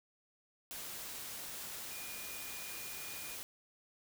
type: tone in noise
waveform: sine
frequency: 2436 Hz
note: D#7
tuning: 37 cents flat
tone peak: -51 dBFS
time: 1.91-3.35 s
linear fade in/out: 0 ms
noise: white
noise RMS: -45 dBFS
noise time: 0.71-3.43 s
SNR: -9 dB
effects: none